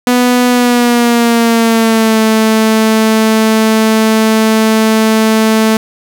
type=tone with pitch glide; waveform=sawtooth; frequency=246.9 to 220 Hz; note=B3 to A3; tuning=0 to 0 cents; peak=-3 dBFS; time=0.07-5.77 s; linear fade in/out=2 ms; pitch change=-200 cents; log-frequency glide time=0.48-2.2 s; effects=none